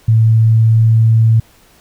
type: tone with pitch glide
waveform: sine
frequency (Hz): 111.8 to 112.51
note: A2 to A2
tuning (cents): +28 to +39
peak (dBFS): -6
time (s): 0.08-1.4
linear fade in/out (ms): 5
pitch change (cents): +11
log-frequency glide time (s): 0.3-1.09
effects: pink hiss -48 dBFS RMS until 1.8 s